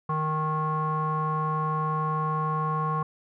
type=tone with low-pass filter; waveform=square; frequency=155.56 Hz; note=D#3; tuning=in tune; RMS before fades=-27 dBFS; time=0.09-3.03 s; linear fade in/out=5 ms; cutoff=1100 Hz; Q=8.1; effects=none